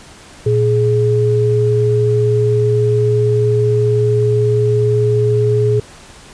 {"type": "tone pair together", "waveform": "sine", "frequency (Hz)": [116.3, 419.5], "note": ["A#2", "G#4"], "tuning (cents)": [-4, 17], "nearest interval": "octave + minor seventh", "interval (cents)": 2221, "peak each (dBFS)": -13, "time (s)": [0.46, 5.8], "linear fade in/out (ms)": 5, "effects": ["pink hiss -39 dBFS RMS until 6.33 s", "resampled to 22050 Hz"]}